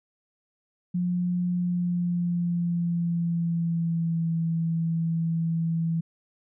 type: tone with pitch glide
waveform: sine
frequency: 177.7 to 164.85 Hz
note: F3 to E3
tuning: +30 to 0 cents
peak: -23 dBFS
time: 0.94-6.01 s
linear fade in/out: 10 ms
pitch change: -130 cents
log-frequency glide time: 1.52-4.31 s
effects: none